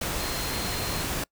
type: tone in noise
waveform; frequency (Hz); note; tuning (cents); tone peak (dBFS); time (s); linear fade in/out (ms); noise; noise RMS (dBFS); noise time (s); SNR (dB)
sine; 4186; C8; 0; -37; 0.19-1.02; 5; pink; -30; 0.01-1.24; -10
effects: noise-tail reverb RT60 0.1 s tail -25 dB re dry